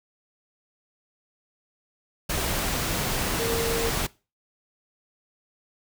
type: tone in noise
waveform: sine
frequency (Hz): 460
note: A#4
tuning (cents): -23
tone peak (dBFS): -26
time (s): 3.39-3.9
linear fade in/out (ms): 10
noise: pink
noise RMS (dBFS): -27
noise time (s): 2.29-4.07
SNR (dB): -2
effects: noise-tail reverb RT60 0.3 s tail -21 dB re dry